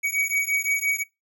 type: beating tone pair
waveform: square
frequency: 2256 / 2261.8 Hz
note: C#7 / C#7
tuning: +30 / +34 cents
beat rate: 5.8 Hz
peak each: -26 dBFS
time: 0.03-1.04 s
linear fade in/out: 20 ms
effects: noise-tail reverb RT60 0.2 s tail -21 dB re dry